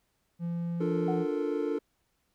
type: tone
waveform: triangle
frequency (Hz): 170.7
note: F3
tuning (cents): -39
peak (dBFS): -28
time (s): 0.39-1.26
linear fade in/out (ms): 50
type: chord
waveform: triangle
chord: Bb major seventh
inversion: first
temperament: equal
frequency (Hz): 293.7 / 349.2 / 440 / 466.2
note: D4 / F4 / A4 / Bb4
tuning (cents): 0 / 0 / 0 / 0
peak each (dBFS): -31 / -33 / -30 / -34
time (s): 0.8-1.79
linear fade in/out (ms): 10
type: tone with exponential decay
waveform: sine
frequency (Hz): 740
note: F#5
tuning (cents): 0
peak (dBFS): -30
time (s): 1.08-1.47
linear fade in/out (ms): 2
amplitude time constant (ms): 84
effects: pink hiss -75 dBFS RMS until 2.34 s